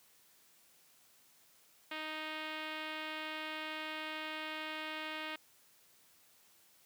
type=tone with low-pass filter; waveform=5% pulse; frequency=311.1 Hz; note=D#4; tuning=in tune; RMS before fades=-42 dBFS; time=1.91-5.36 s; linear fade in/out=5 ms; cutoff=3100 Hz; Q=1.2; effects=white hiss -66 dBFS RMS until 6.85 s + high-pass 80 Hz 12 dB/octave